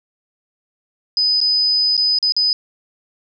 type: tone with dropouts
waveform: sine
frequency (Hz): 5000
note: D#8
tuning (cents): +8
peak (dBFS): -13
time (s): 1.17-2.53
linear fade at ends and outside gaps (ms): 1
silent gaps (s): 1.404-1.413 / 1.968-1.977 / 2.187-2.227 / 2.322-2.365
effects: none